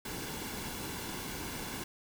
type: noise with comb filter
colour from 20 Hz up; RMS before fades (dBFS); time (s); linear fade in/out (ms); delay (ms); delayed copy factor
pink; -40; 0.05-1.84; 5; 1.6; -0.5
effects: none